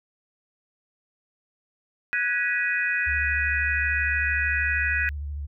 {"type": "chord", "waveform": "sine", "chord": "G# minor seventh", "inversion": "third", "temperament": "equal with one note detuned", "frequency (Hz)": [1480, 1661.2, 1934.9, 2489], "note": ["F#6", "G#6", "B6", "D#7"], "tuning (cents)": [0, 0, -36, 0], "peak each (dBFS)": [-29, -27, -27, -28], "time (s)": [2.13, 5.09], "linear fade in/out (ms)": 0}
{"type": "tone with vibrato", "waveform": "sine", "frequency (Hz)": 72.4, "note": "D2", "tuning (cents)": -24, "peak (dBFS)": -29, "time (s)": [3.06, 5.47], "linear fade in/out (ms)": 20, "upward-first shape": "square", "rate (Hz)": 13, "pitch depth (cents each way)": 40}
{"effects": []}